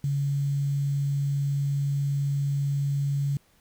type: tone with quantisation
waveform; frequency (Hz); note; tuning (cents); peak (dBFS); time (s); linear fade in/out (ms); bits
sine; 140.8; C#3; +27; -23; 0.04-3.37; 2; 8
effects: pink hiss -63 dBFS RMS until 3.6 s